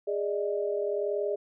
sine tone cluster, 411.2 / 591 / 632 Hz, G#4 / D5 / D#5, -17 / +11 / +27 cents, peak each -29 / -32 / -35 dBFS, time 0.07-1.36 s, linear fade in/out 10 ms, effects none

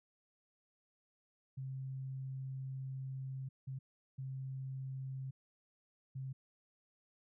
sine tone bursts at uneven times, 132.8 Hz, C3, 26 cents sharp, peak -40 dBFS, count 4, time 1.57-3.49 / 3.67-3.79 / 4.18-5.31 / 6.15-6.33 s, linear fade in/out 10 ms, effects none

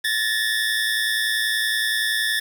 25% pulse tone pair together, 1730 / 1840.6 Hz, A6 / A#6, -30 / -22 cents, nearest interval minor second, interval 108 cents, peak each -18 / -21 dBFS, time 0.04-2.4 s, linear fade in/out 10 ms, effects 7-bit

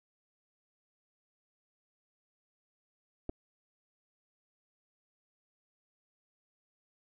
clicks, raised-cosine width 2 ms, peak -25 dBFS, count 2, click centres 3.293 / 3.296 s, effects none

